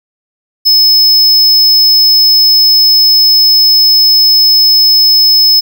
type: tone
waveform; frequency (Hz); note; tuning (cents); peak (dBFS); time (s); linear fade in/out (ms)
square; 5200; E8; -24; -4; 0.65-5.61; 20
effects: none